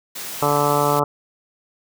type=high-pass noise; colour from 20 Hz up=white; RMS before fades=-31 dBFS; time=0.15-1 s; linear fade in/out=10 ms; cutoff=110 Hz; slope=96 dB/octave
type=harmonic tone; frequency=145.4 Hz; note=D3; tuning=17 cents flat; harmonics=1 / 2 / 3 / 4 / 5 / 6 / 7 / 8 / 9; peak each=-25 / -27 / -23 / -23 / -26 / -23 / -26 / -24 / -26 dBFS; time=0.42-1.04 s; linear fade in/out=5 ms
effects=none